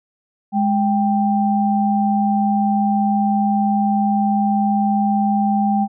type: tone pair together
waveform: sine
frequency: 207.7 / 787.1 Hz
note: G#3 / G5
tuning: 0 / +7 cents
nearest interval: octave + major seventh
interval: 2307 cents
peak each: -16 / -18 dBFS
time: 0.52-5.88 s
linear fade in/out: 50 ms
effects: none